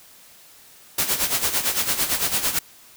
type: noise with tremolo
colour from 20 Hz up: white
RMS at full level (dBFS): -20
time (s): 0.98-2.59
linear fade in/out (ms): 5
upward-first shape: sine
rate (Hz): 8.9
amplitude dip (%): 70
effects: white hiss -49 dBFS RMS until 2.96 s